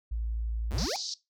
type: tone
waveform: sine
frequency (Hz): 56.1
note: A1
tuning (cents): +34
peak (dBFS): -29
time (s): 0.11-0.86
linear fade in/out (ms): 10
type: exponential sweep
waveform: square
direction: up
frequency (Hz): 59.5 to 859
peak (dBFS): -32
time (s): 0.71-0.96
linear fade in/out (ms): 0
type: band-pass noise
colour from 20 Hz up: pink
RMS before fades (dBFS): -36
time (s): 0.78-1.14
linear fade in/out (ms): 2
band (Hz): 4200 to 5900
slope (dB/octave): 48
effects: noise-tail reverb RT60 0.2 s tail -19 dB re dry